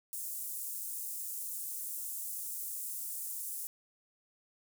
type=high-pass noise; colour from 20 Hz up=pink; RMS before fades=-40 dBFS; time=0.13-3.67 s; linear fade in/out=0 ms; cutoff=8500 Hz; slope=24 dB/octave; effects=none